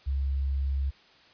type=tone; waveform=sine; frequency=68.3 Hz; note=C#2; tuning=25 cents flat; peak=-25 dBFS; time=0.06-0.91 s; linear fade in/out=20 ms; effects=white hiss -57 dBFS RMS until 1.33 s + resampled to 11025 Hz